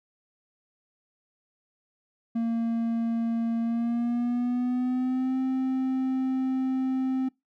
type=tone with pitch glide; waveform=triangle; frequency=230 to 261.2 Hz; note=A#3 to C4; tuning=-23 to -3 cents; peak=-22 dBFS; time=2.35-7.29 s; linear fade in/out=10 ms; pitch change=+220 cents; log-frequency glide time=3.61-5.38 s; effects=noise-tail reverb RT60 0.2 s tail -24 dB re dry